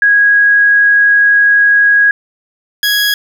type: tone pair in turn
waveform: sine / 20% pulse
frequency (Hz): 1652 / 1662.5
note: G#6 / G#6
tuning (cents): -10 / +1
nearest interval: unison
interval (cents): 11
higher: second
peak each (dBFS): -5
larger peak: neither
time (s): 0.02-2.11 / 2.83-3.14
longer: first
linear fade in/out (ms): 2
effects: none

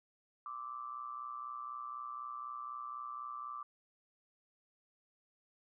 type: tone with amplitude modulation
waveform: sine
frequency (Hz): 1172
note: D6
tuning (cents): -4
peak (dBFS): -38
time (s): 0.46-3.63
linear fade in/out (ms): 2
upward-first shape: sine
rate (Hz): 124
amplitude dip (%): 70
effects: none

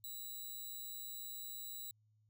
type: tone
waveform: 5% pulse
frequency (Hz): 3922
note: B7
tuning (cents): -13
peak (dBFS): -37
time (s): 0.04-1.91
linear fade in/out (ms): 2
effects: added 107 Hz sine -70 dBFS peak until 2.29 s

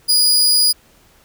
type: tone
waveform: sawtooth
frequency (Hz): 4907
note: D#8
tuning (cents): -25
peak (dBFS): -8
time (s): 0.08-0.73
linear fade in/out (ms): 20
effects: pink hiss -52 dBFS RMS until 1.24 s

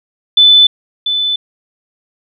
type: tone pair in turn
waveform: sine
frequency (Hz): 3505 / 3505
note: A7 / A7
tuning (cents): -7 / -7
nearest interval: unison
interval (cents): 0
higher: neither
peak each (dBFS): -3 / -12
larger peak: first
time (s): 0.37-0.67 / 1.06-1.36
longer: neither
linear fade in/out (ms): 5
effects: none

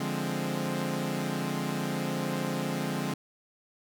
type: chord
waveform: sawtooth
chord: D half-diminished seventh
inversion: none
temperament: equal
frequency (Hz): 146.83 / 174.61 / 207.7 / 261.6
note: D3 / F3 / Ab3 / C4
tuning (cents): 0 / 0 / 0 / 0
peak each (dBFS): -31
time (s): 0-3.14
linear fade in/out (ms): 5
effects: none

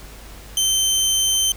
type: tone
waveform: 20% pulse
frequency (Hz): 3100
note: G7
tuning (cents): -20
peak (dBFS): -11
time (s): 0.57-1.52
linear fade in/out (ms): 2
effects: added 50 Hz sine -39 dBFS peak until 1.56 s + pink hiss -42 dBFS RMS until 1.56 s

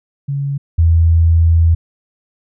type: tone pair in turn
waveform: sine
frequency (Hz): 140.2 / 82.76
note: C#3 / E2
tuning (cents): +20 / +7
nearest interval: major sixth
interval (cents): 913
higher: first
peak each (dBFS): -16 / -7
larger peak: second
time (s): 0.28-0.58 / 0.78-1.75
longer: second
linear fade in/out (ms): 10
effects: none

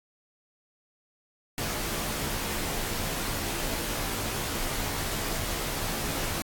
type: noise with comb filter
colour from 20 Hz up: pink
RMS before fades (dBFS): -31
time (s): 1.58-6.42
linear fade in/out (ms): 0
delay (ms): 16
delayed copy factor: -0.75
effects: AAC 64 kbps

